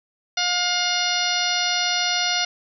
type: harmonic tone with a mistuned harmonic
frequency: 714 Hz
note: F5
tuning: 38 cents sharp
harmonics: 1 / 2 / 3 / 4 / 5 / 6 / 7 / 8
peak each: -28 / -28 / -28 / -28 / -28 / -28 / -28 / -28 dBFS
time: 0.37-2.45 s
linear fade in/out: 5 ms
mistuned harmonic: 3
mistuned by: -19 cents
effects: none